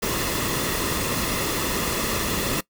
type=noise with comb filter; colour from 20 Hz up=pink; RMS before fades=-25 dBFS; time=0.02-2.61 s; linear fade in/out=10 ms; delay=1.3 ms; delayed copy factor=-0.5; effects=noise-tail reverb RT60 0.1 s tail -21 dB re dry